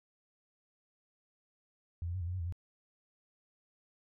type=tone with pitch steps; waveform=sine; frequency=85.2 / 86.7 / 93.8 / 84.3 / 89.2 / 93.2 / 83.7 / 89.1 Hz; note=F2 / F2 / F#2 / E2 / F2 / F#2 / E2 / F2; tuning=-42 / -12 / +24 / +39 / +37 / +13 / +27 / +35 cents; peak=-34 dBFS; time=2.02-2.524 s; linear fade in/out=0 ms; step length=63 ms; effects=none